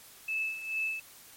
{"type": "tone with tremolo", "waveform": "sine", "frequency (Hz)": 2618, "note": "E7", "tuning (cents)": -13, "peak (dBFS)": -28, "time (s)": [0.28, 1], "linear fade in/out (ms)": 5, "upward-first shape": "sine", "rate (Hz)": 2.3, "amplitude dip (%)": 70, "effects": ["white hiss -53 dBFS RMS until 1.36 s", "MP3 64 kbps"]}